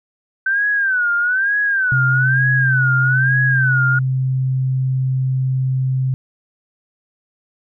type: tone with vibrato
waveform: sine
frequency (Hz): 1531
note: G6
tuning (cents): -41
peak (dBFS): -14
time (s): 0.46-3.99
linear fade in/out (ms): 5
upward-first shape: sine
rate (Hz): 1.1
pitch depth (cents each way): 150
type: tone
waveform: sine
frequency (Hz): 130.81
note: C3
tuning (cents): 0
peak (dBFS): -15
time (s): 1.92-6.14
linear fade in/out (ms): 0
effects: none